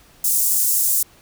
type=high-pass noise; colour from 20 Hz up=pink; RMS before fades=-18 dBFS; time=0.24-1.03 s; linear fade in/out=5 ms; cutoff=7700 Hz; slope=24 dB/octave; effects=pink hiss -51 dBFS RMS until 1.21 s